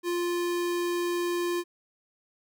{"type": "tone", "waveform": "square", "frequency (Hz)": 349.2, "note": "F4", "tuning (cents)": 0, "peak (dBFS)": -27, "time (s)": [0.03, 1.64], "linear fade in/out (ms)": 50, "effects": []}